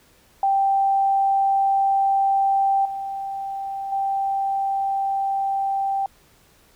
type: tone with level steps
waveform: sine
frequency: 784 Hz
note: G5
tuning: in tune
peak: -16 / -26 / -20 dBFS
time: 0.43-6.06 s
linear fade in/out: 2 ms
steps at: 2.85 / 3.92 s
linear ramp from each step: 5 ms
effects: pink hiss -56 dBFS RMS until 6.75 s